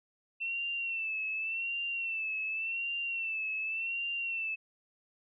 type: tone with vibrato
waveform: sine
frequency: 2684 Hz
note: E7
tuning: 31 cents sharp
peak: -32 dBFS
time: 0.4-4.56 s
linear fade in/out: 20 ms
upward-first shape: sine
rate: 0.88 Hz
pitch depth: 63 cents each way
effects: none